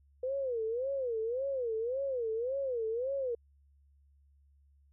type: tone with vibrato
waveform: sine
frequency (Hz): 493.9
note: B4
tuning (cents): 0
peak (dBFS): -31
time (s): 0.23-3.35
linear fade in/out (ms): 5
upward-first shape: sine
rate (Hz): 1.8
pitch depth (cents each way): 200
effects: added 70 Hz sine -62 dBFS peak until 4.92 s